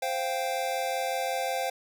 square chord, C suspended fourth, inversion none, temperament equal, 523.3 / 698.5 / 784 Hz, C5 / F5 / G5, 0 / 0 / 0 cents, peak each -33 dBFS, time 0.02-1.7 s, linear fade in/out 5 ms, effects none

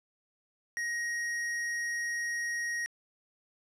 triangle tone with hard clipping, 1882 Hz, A#6, 16 cents sharp, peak -33 dBFS, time 0.77-2.86 s, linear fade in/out 0 ms, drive 15 dB, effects low-pass 11000 Hz 12 dB/octave

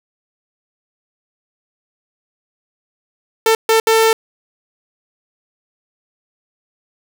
sawtooth tone bursts at uneven times, 446.9 Hz, A4, 27 cents sharp, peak -6 dBFS, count 3, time 3.46-3.55 / 3.69-3.8 / 3.87-4.13 s, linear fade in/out 2 ms, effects none

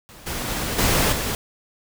pink noise with level steps, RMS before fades -44 / -28 / -26 / -19 / -25 dBFS, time 0.09-1.35 s, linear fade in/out 0 ms, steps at 0.26 / 0.47 / 0.78 / 1.12 s, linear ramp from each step 10 ms, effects none

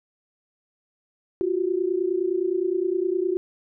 sine tone pair together, 349.2 / 378.9 Hz, F4 / F#4, 0 / +41 cents, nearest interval minor second, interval 141 cents, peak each -24 dBFS, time 1.41-3.37 s, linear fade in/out 0 ms, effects none

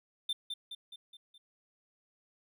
triangle tone with echo, 3568 Hz, A7, 23 cents sharp, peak -29 dBFS, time 0.29-0.33 s, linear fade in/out 5 ms, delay 210 ms, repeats 5, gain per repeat -5 dB, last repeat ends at 1.38 s, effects none

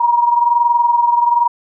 sine tone pair together, 949 / 970.1 Hz, A#5 / B5, +31 / -31 cents, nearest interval unison, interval 38 cents, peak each -11 / -17 dBFS, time 0-1.48 s, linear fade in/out 10 ms, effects none

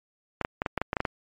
clicks, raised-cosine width 0.5 ms, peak -11 dBFS, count 10, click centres 0.413 / 0.449 / 0.619 / 0.662 / 0.777 / 0.816 / 0.931 / 0.968 / 1.004 / 1.052 s, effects MP3 64 kbps

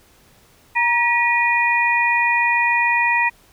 sine tone cluster, 943 / 1923 / 2450 Hz, A#5 / B6 / D#7, +20 / -47 / -27 cents, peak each -19 dBFS, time 0.75-3.3 s, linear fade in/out 20 ms, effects pink hiss -53 dBFS RMS until 3.52 s

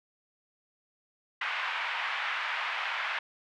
white band-pass noise, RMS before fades -33 dBFS, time 1.41-3.19 s, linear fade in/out 5 ms, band 850 to 2600 Hz, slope 24 dB/octave, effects none

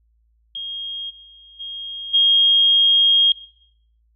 sine tone with level steps, 3248 Hz, G#7, 39 cents flat, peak -26 / -43 / -28 / -11 dBFS, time 0.55-3.32 s, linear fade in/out 2 ms, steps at 1.09 / 1.59 / 2.13 s, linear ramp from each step 20 ms, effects noise-tail reverb RT60 0.7 s tail -20 dB re dry + added 56 Hz sine -58 dBFS peak until 4.15 s

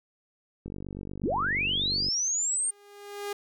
click train, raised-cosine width 3 ms, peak -25 dBFS, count 70, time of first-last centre 0.66-2.086 s, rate 48.4 Hz
sine linear sweep, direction up, 126.9 to 8870 Hz, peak -25 dBFS, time 1.23-2.71 s, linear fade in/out 10 ms
sawtooth tone with exponential growth, 407.2 Hz, G#4, 34 cents flat, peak -26 dBFS, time 2.45-3.33 s, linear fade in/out 5 ms, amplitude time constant 190 ms
effects none

